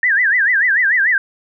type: tone with vibrato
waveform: sine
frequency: 1778 Hz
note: A6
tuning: 18 cents sharp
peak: -11 dBFS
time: 0.03-1.18 s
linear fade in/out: 2 ms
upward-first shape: sine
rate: 6.8 Hz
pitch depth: 220 cents each way
effects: none